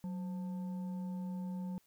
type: tone with frequency modulation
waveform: sine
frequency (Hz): 185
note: F#3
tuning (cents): 0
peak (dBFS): -37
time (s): 0.04-1.78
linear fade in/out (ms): 0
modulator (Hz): 703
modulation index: 0.26
effects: white hiss -72 dBFS RMS until 1.86 s